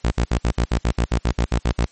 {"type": "tone bursts", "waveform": "sawtooth", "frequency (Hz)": 58.4, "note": "A#1", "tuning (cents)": 4, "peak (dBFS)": -12, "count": 14, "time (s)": [0.04, 1.859], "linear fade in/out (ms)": 10, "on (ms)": 77, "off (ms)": 57, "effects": ["white hiss -53 dBFS RMS until 1.91 s", "MP3 32 kbps"]}